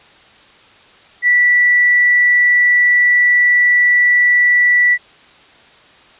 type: tone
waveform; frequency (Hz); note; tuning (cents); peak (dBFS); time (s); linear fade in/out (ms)
sine; 1959; B6; -15; -8; 1.22-4.98; 50
effects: white hiss -45 dBFS RMS until 6.19 s + resampled to 8000 Hz